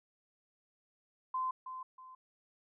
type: tone with echo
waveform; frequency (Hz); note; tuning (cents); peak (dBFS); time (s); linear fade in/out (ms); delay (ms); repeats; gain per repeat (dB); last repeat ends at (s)
sine; 1032; C6; -24; -32; 1.34-1.51; 5; 320; 2; -9; 2.15
effects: none